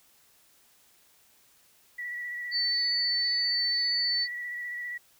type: tone with vibrato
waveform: sine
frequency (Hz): 1943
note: B6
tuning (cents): -29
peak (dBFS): -33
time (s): 1.98-4.98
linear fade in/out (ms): 10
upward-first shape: square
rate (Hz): 15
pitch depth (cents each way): 17
type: tone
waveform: sine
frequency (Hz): 4501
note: C#8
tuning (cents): +26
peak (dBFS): -25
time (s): 2.51-4.28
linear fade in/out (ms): 50
effects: white hiss -62 dBFS RMS until 5.19 s